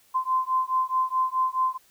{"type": "beating tone pair", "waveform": "sine", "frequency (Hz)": [1033, 1037.7], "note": ["C6", "C6"], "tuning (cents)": [-22, -15], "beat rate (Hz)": 4.7, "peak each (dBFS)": -25, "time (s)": [0.14, 1.78], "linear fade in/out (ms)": 20, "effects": ["white hiss -60 dBFS RMS until 1.9 s"]}